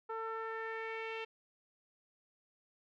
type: tone with low-pass filter sweep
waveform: sawtooth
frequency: 447.7 Hz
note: A4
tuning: 30 cents sharp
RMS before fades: -41 dBFS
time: 0.09-1.25 s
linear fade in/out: 10 ms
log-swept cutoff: 1200 to 2800 Hz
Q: 3.6
effects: none